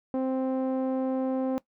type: tone with low-pass filter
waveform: sawtooth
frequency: 261.6 Hz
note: C4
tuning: in tune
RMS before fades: -28 dBFS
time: 0.14-1.58 s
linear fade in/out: 0 ms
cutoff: 630 Hz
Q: 1.3
effects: noise-tail reverb RT60 0.1 s tail -19 dB re dry